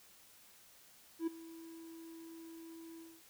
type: tone with ADSR envelope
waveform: triangle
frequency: 328.7 Hz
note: E4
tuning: 5 cents flat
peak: -29 dBFS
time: 1.19-3.23 s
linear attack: 81 ms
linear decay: 11 ms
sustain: -18 dB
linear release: 250 ms
effects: white hiss -62 dBFS RMS until 3.29 s